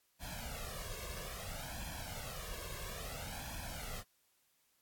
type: noise with flanger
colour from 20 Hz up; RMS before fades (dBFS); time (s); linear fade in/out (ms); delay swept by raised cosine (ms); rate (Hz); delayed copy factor
pink; -44; 0.19-4.04; 50; 1.2 to 1.86; 0.6; +0.85
effects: white hiss -75 dBFS RMS until 4.81 s + AAC 64 kbps